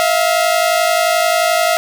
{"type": "tone pair together", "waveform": "sawtooth", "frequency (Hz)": [647.1, 698.5], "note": ["E5", "F5"], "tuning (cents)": [-32, 0], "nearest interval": "minor second", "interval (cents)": 132, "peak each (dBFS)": -11, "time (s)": [0, 1.77], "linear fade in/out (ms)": 0, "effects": []}